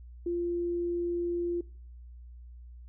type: tone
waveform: sine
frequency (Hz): 346.4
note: F4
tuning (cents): -14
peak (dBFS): -28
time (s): 0.26-1.61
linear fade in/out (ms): 5
effects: noise-tail reverb RT60 0.5 s tail -23 dB re dry + added 60 Hz sine -45 dBFS peak until 2.88 s